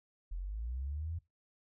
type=linear sweep; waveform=sine; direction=up; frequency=40.33 to 86.1 Hz; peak=-36 dBFS; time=0.31-1.19 s; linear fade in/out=10 ms; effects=noise-tail reverb RT60 0.2 s tail -20 dB re dry